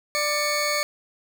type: tone pair together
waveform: 20% pulse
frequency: 592 / 2223 Hz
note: D5 / C#7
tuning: +14 / +4 cents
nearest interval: octave + major seventh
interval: 2290 cents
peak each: -20 dBFS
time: 0.15-0.83 s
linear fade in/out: 0 ms
effects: none